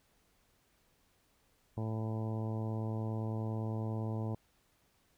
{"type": "harmonic tone", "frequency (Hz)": 110.3, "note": "A2", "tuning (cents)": 5, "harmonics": [1, 2, 3, 4, 5, 6, 7, 8, 9], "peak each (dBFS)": [-35, -41, -45, -47, -49, -51, -52, -53, -54], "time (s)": [1.77, 4.35], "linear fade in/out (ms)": 5, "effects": ["pink hiss -72 dBFS RMS until 5.17 s"]}